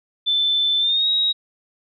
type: tone with pitch glide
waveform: sine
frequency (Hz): 3528 to 3803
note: A7 to A#7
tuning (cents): +4 to +34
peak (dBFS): -16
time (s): 0.26-1.33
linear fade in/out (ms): 20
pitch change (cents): +130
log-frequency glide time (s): 0.79-1.08
effects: none